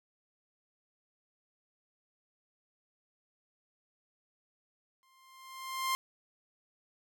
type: tone with exponential growth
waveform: sawtooth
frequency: 1053 Hz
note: C6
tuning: 11 cents sharp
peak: -24 dBFS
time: 5.03-5.95 s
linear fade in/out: 0 ms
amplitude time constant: 200 ms
effects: none